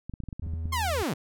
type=clicks; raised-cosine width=5 ms; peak=-24 dBFS; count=10; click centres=0.096 / 0.138 / 0.203 / 0.237 / 0.287 / 0.328 / 0.396 / 0.466 / 0.536 / 0.656 s
type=tone with vibrato; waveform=triangle; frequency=81.2 Hz; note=E2; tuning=26 cents flat; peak=-28 dBFS; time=0.42-1.03 s; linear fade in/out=5 ms; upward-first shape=sine; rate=19 Hz; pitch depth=22 cents each way
type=linear sweep; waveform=sawtooth; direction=down; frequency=1089 to 111.5 Hz; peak=-23 dBFS; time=0.72-1.14 s; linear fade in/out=10 ms
effects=none

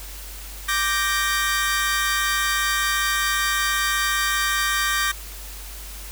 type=chord; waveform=sawtooth; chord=G minor; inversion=second; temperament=equal; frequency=1174.7 / 1568 / 1864.7 Hz; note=D6 / G6 / Bb6; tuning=0 / 0 / 0 cents; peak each=-21 dBFS; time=0.68-5.12 s; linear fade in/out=10 ms; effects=added 49 Hz sine -36 dBFS peak until 6.11 s + white hiss -39 dBFS RMS until 6.11 s

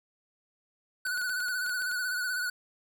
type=tone with vibrato; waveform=square; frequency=1480 Hz; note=F#6; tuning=in tune; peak=-30 dBFS; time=1.05-2.5 s; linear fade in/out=5 ms; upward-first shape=sine; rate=16 Hz; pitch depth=50 cents each way
type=clicks; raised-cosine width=0.2 ms; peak=-30 dBFS; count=10; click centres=1.067 / 1.175 / 1.215 / 1.295 / 1.404 / 1.484 / 1.664 / 1.695 / 1.82 / 1.915 s
effects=none

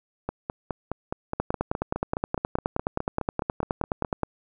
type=two click trains; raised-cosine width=1 ms; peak=-14 / -10 dBFS; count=19 / 28; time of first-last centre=0.29-4.048 / 1.4-4.233 s; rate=4.79 / 9.53 Hz; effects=none

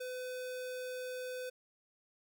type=tone; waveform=square; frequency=505 Hz; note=B4; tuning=39 cents sharp; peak=-40 dBFS; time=0-1.5 s; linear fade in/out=10 ms; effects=none

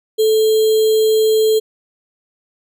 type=tone with sample-and-hold; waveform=sine; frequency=437 Hz; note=A4; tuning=12 cents flat; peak=-10 dBFS; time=0.18-1.6 s; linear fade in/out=20 ms; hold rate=3675 Hz; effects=none

